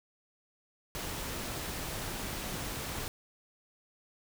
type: noise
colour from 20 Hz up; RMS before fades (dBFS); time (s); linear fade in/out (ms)
pink; -38; 0.95-3.08; 0
effects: none